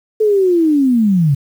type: linear sweep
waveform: sine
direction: down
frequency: 440 to 132.4 Hz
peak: -9 dBFS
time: 0.2-1.35 s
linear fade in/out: 10 ms
effects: 7-bit